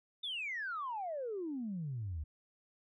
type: exponential sweep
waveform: sine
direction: down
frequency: 3640 to 71.1 Hz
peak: -36 dBFS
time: 0.23-2.24 s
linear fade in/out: 10 ms
effects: tanh soft clip ceiling -32 dBFS